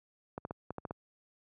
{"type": "clicks", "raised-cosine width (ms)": 1, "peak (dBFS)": -24, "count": 7, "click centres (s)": [0.379, 0.451, 0.509, 0.706, 0.783, 0.852, 0.909], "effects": ["high-pass 80 Hz 12 dB/octave"]}